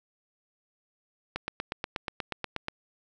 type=click train; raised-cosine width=0.3 ms; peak=-15 dBFS; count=12; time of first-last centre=1.36-2.684 s; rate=8.31 Hz; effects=none